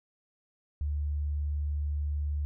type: tone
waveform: sine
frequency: 73.42 Hz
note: D2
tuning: in tune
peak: -28 dBFS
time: 0.81-2.45 s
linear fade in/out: 0 ms
effects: none